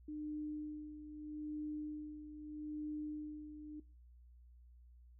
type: tone with tremolo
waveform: sine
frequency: 302 Hz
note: D4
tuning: 48 cents sharp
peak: -39 dBFS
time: 0.08-3.8 s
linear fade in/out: 5 ms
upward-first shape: sine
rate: 0.79 Hz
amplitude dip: 65%
effects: noise-tail reverb RT60 0.3 s tail -19 dB re dry + added 60 Hz sine -58 dBFS peak until 5.19 s